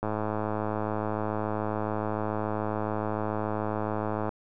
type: click train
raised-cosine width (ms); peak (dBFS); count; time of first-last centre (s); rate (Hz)
1; -16; 457; 0.03-4.292; 107
effects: none